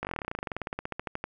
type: slowing click train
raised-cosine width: 0.5 ms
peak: -17 dBFS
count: 28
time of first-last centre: 0.03-1.24 s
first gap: 19 ms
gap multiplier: 1.06
effects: none